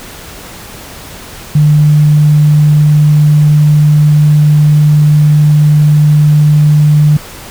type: tone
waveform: sine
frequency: 150 Hz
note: D3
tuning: 37 cents sharp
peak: -3 dBFS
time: 1.55-7.17 s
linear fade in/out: 5 ms
effects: pink hiss -29 dBFS RMS until 7.5 s